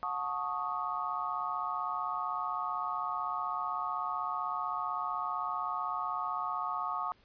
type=chord; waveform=sine; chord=D# half-diminished seventh; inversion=first; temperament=equal with one note detuned; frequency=723.9 / 880 / 1108.7 / 1244.5 Hz; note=F#5 / A5 / C#6 / D#6; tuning=-38 / 0 / 0 / 0 cents; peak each=-40 / -40 / -36 / -36 dBFS; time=0.03-7.12 s; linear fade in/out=0 ms; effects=pink hiss -65 dBFS RMS until 7.24 s + resampled to 11025 Hz